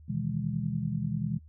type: chord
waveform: sine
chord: E major seventh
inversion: second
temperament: just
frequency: 123.61 / 154.51 / 164.81 / 206 Hz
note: B2 / D#3 / E3 / G#3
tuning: +2 / -12 / 0 / -14 cents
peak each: -34 dBFS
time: 0.08-1.39 s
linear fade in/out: 20 ms
effects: noise-tail reverb RT60 0.1 s tail -25 dB re dry + added 77 Hz sine -49 dBFS peak until 1.48 s